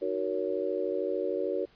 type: chord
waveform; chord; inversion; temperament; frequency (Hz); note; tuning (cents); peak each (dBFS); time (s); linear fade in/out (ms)
sine; D# minor seventh; none; just; 311.1 / 373.4 / 466.7 / 560; D#4 / F#4 / A#4 / C#5; 0 / +16 / +2 / +18; -37 / -32 / -33 / -33; 0.01-1.66; 20
effects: pink hiss -62 dBFS RMS until 1.75 s + resampled to 11025 Hz